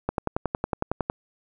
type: click train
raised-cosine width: 1 ms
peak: -10 dBFS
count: 12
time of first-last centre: 0.09-1.099 s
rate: 10.9 Hz
effects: none